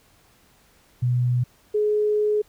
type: tone pair in turn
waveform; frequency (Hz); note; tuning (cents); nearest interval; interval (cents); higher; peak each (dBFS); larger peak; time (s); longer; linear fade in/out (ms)
sine; 123.47 / 421.6; B2 / G#4; 0 / +26; octave + major sixth; 2126; second; -18; neither; 1.02-1.44 / 1.74-2.42; second; 10
effects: pink hiss -58 dBFS RMS until 2.48 s